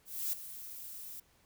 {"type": "noise with ADSR envelope", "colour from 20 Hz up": "violet", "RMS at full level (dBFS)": -33, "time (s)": [0.05, 1.2], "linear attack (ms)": 280, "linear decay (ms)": 5, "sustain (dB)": -13, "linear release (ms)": 4, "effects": ["pink hiss -68 dBFS RMS until 1.45 s"]}